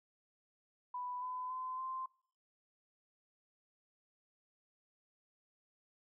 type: tone with pitch steps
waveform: sine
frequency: 991 / 1007.7 / 1024.8 / 1042.1 Hz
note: B5 / B5 / C6 / C6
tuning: +6 / +35 / -36 / -7 cents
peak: -39 dBFS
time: 0.94-2.06 s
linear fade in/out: 5 ms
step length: 280 ms
effects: noise-tail reverb RT60 0.5 s tail -22 dB re dry